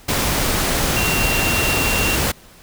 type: tone in noise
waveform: sine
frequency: 2748 Hz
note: F7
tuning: 29 cents flat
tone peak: -21 dBFS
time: 0.96-2.16 s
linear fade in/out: 10 ms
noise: pink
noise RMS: -19 dBFS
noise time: 0.08-2.32 s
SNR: -5 dB
effects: pink hiss -46 dBFS RMS until 2.62 s